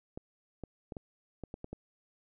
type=clicks; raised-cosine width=2 ms; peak=-27 dBFS; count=8; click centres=0.175 / 0.637 / 0.922 / 0.968 / 1.437 / 1.541 / 1.644 / 1.73 s; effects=none